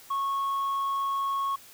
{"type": "tone", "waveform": "sine", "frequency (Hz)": 1100, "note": "C#6", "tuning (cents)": -14, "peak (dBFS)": -23, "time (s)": [0.1, 1.56], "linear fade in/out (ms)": 10, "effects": ["tanh soft clip ceiling -25 dBFS", "white hiss -51 dBFS RMS until 1.73 s"]}